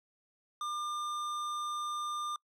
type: tone with hard clipping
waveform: sine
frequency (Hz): 1200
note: D6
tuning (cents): +37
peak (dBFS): -36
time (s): 0.61-2.36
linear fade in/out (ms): 2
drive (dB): 13
effects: noise-tail reverb RT60 0.1 s tail -26 dB re dry